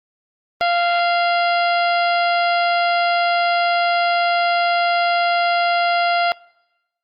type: harmonic tone with a mistuned harmonic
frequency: 694 Hz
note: F5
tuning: 11 cents flat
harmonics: 1 / 2 / 3 / 4 / 5 / 6 / 7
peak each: -16 / -22 / -26 / -28 / -30 / -32 / -33 dBFS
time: 0.61-6.32 s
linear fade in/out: 0 ms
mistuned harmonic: 5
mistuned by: -72 cents
effects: noise-tail reverb RT60 1.0 s tail -25 dB re dry + Opus 32 kbps